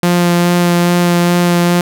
sawtooth tone with vibrato, 174.6 Hz, F3, in tune, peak -5 dBFS, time 0.03-1.81 s, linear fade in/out 2 ms, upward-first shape sine, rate 2.4 Hz, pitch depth 11 cents each way, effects none

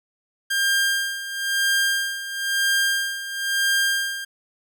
sawtooth tone with tremolo, 1600 Hz, G6, 35 cents sharp, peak -14 dBFS, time 0.5-4.25 s, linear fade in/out 10 ms, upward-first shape sine, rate 1 Hz, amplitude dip 75%, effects none

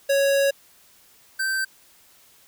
square tone pair in turn, 554.4 / 1555 Hz, C#5 / G6, 0 / -14 cents, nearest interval octave + tritone, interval 1786 cents, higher second, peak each -18 / -23 dBFS, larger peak first, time 0.09-0.51 / 1.39-1.65 s, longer first, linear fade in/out 10 ms, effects white hiss -55 dBFS RMS until 2.47 s

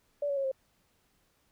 sine tone with pitch steps, 578 / 562.2 / 546.8 / 531.9 Hz, D5 / C#5 / C#5 / C5, -28 / +24 / -24 / +28 cents, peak -28 dBFS, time 0.22-0.516 s, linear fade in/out 5 ms, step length 74 ms, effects pink hiss -71 dBFS RMS until 1.51 s

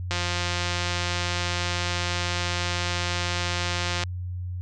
click train, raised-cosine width 0.2 ms, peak -10 dBFS, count 692, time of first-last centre 0.11-4.036 s, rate 176 Hz, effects added 90 Hz sine -29 dBFS peak until 4.61 s + resampled to 24000 Hz

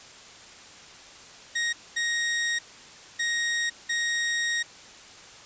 sawtooth tone bursts at uneven times, 1874 Hz, A#6, 9 cents sharp, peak -21 dBFS, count 4, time 1.55-1.73 / 1.96-2.59 / 3.19-3.7 / 3.89-4.63 s, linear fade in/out 10 ms, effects white hiss -47 dBFS RMS until 5.45 s + resampled to 16000 Hz

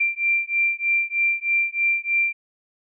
sine beating tone pair, 2363 / 2366.2 Hz, D7 / D7, +10 / +12 cents, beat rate 3.2 Hz, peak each -22 dBFS, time 0-2.33 s, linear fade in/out 10 ms, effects none

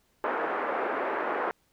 pink band-pass noise, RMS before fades -30 dBFS, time 0.24-1.51 s, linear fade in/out 0 ms, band 360 to 1700 Hz, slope 24 dB/octave, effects pink hiss -69 dBFS RMS until 1.72 s

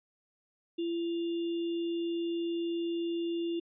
sine tone with sample-and-hold, 338.4 Hz, E4, 45 cents sharp, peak -30 dBFS, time 0.78-3.6 s, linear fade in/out 10 ms, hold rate 3150 Hz, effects resampled to 11025 Hz

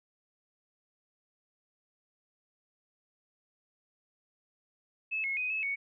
sine tone with pitch steps, 2600 / 2173 / 2502 / 2591 / 2225 Hz, E7 / C#7 / D#7 / E7 / C#7, -24 / -35 / +9 / -30 / +6 cents, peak -30 dBFS, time 5.11-5.76 s, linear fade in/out 20 ms, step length 130 ms, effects none

